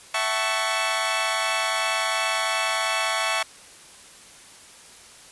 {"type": "chord", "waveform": "15% pulse", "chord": "F# minor seventh", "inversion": "third", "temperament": "equal with one note detuned", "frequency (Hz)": [659.3, 756, 880, 1108.7], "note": ["E5", "F#5", "A5", "C#6"], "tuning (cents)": [0, 37, 0, 0], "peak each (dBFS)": [-21, -24, -23, -20], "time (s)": [0.14, 3.43], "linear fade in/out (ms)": 5, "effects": ["white hiss -47 dBFS RMS until 5.31 s", "resampled to 24000 Hz"]}